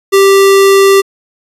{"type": "tone", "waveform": "square", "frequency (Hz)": 392, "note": "G4", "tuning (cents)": 0, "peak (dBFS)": -4, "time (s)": [0.12, 1.02], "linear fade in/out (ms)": 20, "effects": ["resampled to 32000 Hz"]}